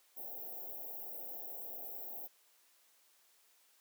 white band-stop noise, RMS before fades -45 dBFS, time 0.16-2.28 s, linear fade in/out 20 ms, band 830 to 13000 Hz, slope 96 dB/octave, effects white hiss -69 dBFS RMS until 3.8 s + high-pass 400 Hz 12 dB/octave

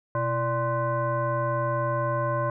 sine tone with frequency modulation, 584 Hz, D5, 10 cents flat, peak -23 dBFS, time 0.15-2.5 s, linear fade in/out 2 ms, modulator 460 Hz, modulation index 1.4, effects none

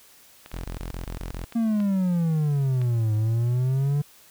clicks, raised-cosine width 0.3 ms, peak -25 dBFS, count 6, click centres 0.461 / 0.516 / 0.571 / 1.524 / 1.803 / 2.816 s
sawtooth tone bursts, 43 Hz, F1, 26 cents flat, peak -27 dBFS, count 7, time 0.53-1.444 s, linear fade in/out 0 ms, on 110 ms, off 24 ms
triangle exponential two-way sweep, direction down then up, 234 to 106.4 to 147.1 Hz, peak -18 dBFS, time 1.55-4.02 s, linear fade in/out 10 ms, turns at 3.14 s
effects white hiss -53 dBFS RMS until 4.3 s

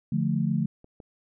sine chord, D minor, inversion none, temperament equal, 146.83 / 174.61 / 220 Hz, D3 / F3 / A3, 0 / 0 / 0 cents, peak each -27 dBFS, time 0.12-0.66 s, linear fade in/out 5 ms
clicks, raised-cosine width 2 ms, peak -36 / -31 dBFS, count 2, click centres 0.844 / 1.002 s
effects none

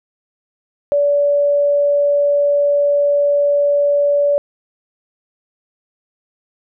sine tone, 575 Hz, D5, 37 cents flat, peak -11 dBFS, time 0.92-4.38 s, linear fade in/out 0 ms, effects none

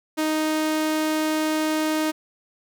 sawtooth tone, 311.1 Hz, D#4, in tune, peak -17 dBFS, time 0.17-2.12 s, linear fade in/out 20 ms, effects none

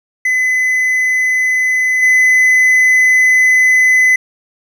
triangle tone with level steps, 2019 Hz, B6, 38 cents sharp, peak -9 / -5 dBFS, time 0.25-4.16 s, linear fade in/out 5 ms, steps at 2.02 s, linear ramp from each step 10 ms, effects none

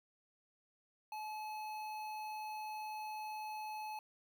square tone with notch filter, 858 Hz, A5, 44 cents flat, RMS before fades -44 dBFS, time 1.12-3.99 s, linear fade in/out 2 ms, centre 7800 Hz, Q 0.88, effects none

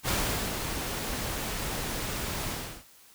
pink noise with ADSR envelope, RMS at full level -27 dBFS, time 0.03-2.85 s, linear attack 57 ms, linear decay 420 ms, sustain -6 dB, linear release 360 ms, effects white hiss -56 dBFS RMS until 3.14 s

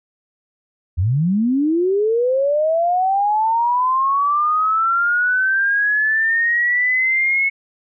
sine linear sweep, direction up, 78.5 to 2200 Hz, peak -14 dBFS, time 0.97-7.5 s, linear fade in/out 20 ms, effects none

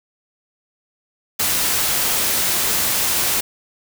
white noise, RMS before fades -19 dBFS, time 1.39-3.41 s, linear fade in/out 10 ms, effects none

